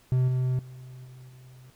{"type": "tone with level steps", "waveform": "triangle", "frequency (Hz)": 127.7, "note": "C3", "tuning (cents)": -42, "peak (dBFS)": [-18, -21, -39, -42, -45], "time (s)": [0.12, 1.7], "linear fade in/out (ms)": 0, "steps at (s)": [0.28, 0.59, 1.05, 1.29], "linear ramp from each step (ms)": 2, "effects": ["pink hiss -60 dBFS RMS until 1.75 s"]}